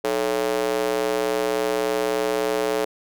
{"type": "tone with high-pass filter", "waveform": "square", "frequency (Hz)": 61.74, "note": "B1", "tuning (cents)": 0, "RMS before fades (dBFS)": -23, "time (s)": [0.04, 2.85], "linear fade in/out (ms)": 5, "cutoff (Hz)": 460, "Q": 3.1, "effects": []}